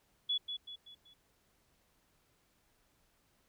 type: tone with echo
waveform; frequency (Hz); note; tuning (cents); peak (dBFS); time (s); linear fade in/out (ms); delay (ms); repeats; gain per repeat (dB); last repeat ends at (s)
sine; 3399; G#7; +39; -30; 0.29-0.38; 10; 190; 4; -7; 1.14
effects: pink hiss -73 dBFS RMS until 3.48 s